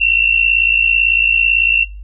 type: tone pair together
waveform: sine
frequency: 2696 / 2754 Hz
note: E7 / F7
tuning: +38 / -25 cents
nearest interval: unison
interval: 37 cents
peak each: -13 dBFS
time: 0-1.85 s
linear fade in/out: 20 ms
effects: noise-tail reverb RT60 0.3 s tail -21 dB re dry + added 50 Hz sine -28 dBFS peak until 2.03 s